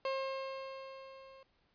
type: tone with level ramp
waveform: 30% pulse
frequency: 535 Hz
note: C5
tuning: 38 cents sharp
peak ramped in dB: -30 to -52 dBFS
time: 0.05-1.43 s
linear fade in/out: 2 ms
effects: pink hiss -74 dBFS RMS until 1.74 s + resampled to 11025 Hz